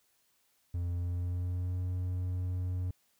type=tone with pitch glide; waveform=triangle; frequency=87.31 to 90.65 Hz; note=F2 to F#2; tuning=0 to -35 cents; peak=-29 dBFS; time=0.74-2.91 s; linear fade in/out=5 ms; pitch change=+65 cents; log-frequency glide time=0.89-1.8 s; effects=white hiss -72 dBFS RMS until 3.19 s